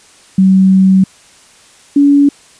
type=tone pair in turn; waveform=sine; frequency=190 / 284.2 Hz; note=F#3 / C#4; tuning=+46 / +43 cents; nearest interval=perfect fifth; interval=697 cents; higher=second; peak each=-4 dBFS; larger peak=neither; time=0.38-1.04 / 1.96-2.29 s; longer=first; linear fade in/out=5 ms; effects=white hiss -43 dBFS RMS until 2.59 s + resampled to 22050 Hz